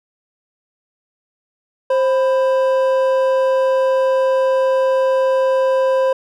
triangle tone pair together, 527.6 / 996 Hz, C5 / B5, +14 / +14 cents, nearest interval major seventh, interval 1100 cents, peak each -11 / -21 dBFS, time 1.9-6.13 s, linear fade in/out 5 ms, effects none

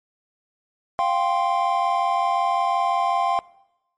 triangle chord, F suspended second, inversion none, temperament equal, 698.5 / 784 / 1046.5 Hz, F5 / G5 / C6, 0 / 0 / 0 cents, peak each -21 dBFS, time 0.99-3.39 s, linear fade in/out 0 ms, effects noise-tail reverb RT60 0.9 s tail -22 dB re dry + MP3 48 kbps

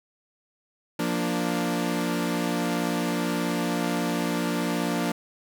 sawtooth chord, Bb major, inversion second, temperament equal, 174.61 / 233.1 / 293.7 Hz, F3 / Bb3 / D4, 0 / 0 / 0 cents, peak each -25 dBFS, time 0.99-5.12 s, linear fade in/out 5 ms, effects none

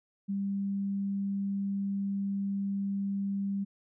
sine tone, 198 Hz, G3, 18 cents sharp, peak -29 dBFS, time 0.28-3.65 s, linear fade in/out 20 ms, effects none

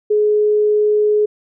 sine tone, 421.3 Hz, G#4, 25 cents sharp, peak -11 dBFS, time 0.1-1.26 s, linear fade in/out 10 ms, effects none

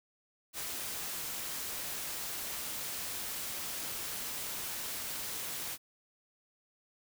white noise, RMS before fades -39 dBFS, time 0.53-5.78 s, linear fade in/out 50 ms, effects none

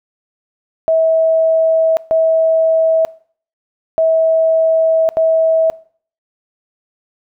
sine tone bursts at uneven times, 647 Hz, E5, 32 cents flat, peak -9 dBFS, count 4, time 0.88-1.97 / 2.11-3.05 / 3.98-5.09 / 5.17-5.7 s, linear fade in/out 0 ms, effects noise-tail reverb RT60 0.5 s tail -22 dB re dry

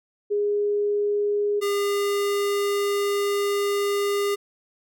sine / square tone pair in turn, 411.9 / 404.6 Hz, G#4 / G#4, -14 / -45 cents, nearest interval unison, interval 31 cents, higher first, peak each -20 / -22 dBFS, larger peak first, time 0.3-1.61 / 1.61-4.36 s, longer second, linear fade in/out 20 ms, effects none

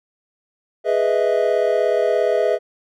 triangle chord, E major seventh, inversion first, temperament equal, 415.3 / 493.9 / 622.3 / 659.3 Hz, G#4 / B4 / D#5 / E5, 0 / 0 / 0 / 0 cents, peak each -19 dBFS, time 0.84-2.59 s, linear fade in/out 50 ms, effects none

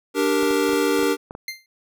square chord, G minor, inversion second, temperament equal, 293.7 / 392 / 466.2 Hz, D4 / G4 / Bb4, 0 / 0 / 0 cents, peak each -23 dBFS, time 0.14-1.17 s, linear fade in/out 50 ms
clicks, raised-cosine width 1 ms, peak -20 dBFS, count 8, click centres 0.431 / 0.508 / 0.693 / 0.733 / 0.992 / 1.031 / 1.309 / 1.351 s
25% pulse tone with exponential decay, 2093 Hz, C7, in tune, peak -21 dBFS, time 1.48-1.66 s, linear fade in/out 2 ms, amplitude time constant 38 ms
effects none

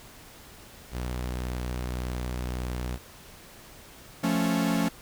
sawtooth tone, 61.74 Hz, B1, in tune, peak -26 dBFS, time 0.91-2.99 s, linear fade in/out 50 ms
45% pulse chord, F augmented, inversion none, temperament equal, 174.61 / 220 / 277.2 Hz, F3 / A3 / C#4, 0 / 0 / 0 cents, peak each -28 dBFS, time 4.23-4.89 s, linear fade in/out 10 ms
effects pink hiss -49 dBFS RMS until 5.01 s

